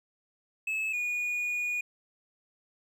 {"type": "tone pair in turn", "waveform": "triangle", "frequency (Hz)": [2597, 2451], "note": ["E7", "D#7"], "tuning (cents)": [-26, -27], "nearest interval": "minor second", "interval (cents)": 101, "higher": "first", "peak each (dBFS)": -27, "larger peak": "neither", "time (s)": [[0.67, 0.93], [0.93, 1.81]], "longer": "second", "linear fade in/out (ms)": 5, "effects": []}